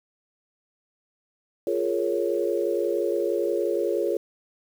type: chord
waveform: sine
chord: Bb minor seventh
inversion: second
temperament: equal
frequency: 349.2 / 415.3 / 466.2 / 554.4 Hz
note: F4 / Ab4 / Bb4 / Db5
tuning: 0 / 0 / 0 / 0 cents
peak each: -27 / -27 / -29 / -28 dBFS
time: 1.67-4.17 s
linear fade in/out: 2 ms
effects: 8-bit